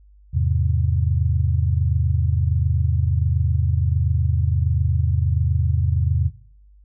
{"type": "chord", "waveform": "sine", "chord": "E augmented", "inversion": "none", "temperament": "equal", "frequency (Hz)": [82.41, 103.83, 130.81], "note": ["E2", "G#2", "B#2"], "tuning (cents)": [0, 0, 0], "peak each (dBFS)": [-19, -23, -22], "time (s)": [0.33, 6.3], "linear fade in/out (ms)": 20, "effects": ["noise-tail reverb RT60 0.7 s tail -23 dB re dry", "added 50 Hz sine -47 dBFS peak until 6.84 s"]}